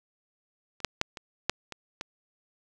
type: clicks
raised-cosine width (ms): 0.2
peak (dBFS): -30 / -6 / -7 / -22 / -6 / -21 / -17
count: 7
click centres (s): 0.803 / 0.847 / 1.014 / 1.172 / 1.496 / 1.723 / 2.011
effects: none